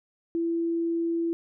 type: tone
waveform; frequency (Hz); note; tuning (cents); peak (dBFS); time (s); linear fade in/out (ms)
sine; 334.8; E4; +27; -24; 0.35-1.33; 0
effects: none